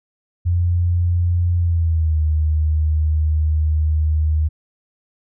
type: tone with pitch glide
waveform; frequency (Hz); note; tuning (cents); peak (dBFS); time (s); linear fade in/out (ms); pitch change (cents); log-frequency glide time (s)
sine; 87.31 to 77.34; F2 to D#2; 0 to -10; -14; 0.45-4.49; 20; -210; 1.56-2.2
effects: none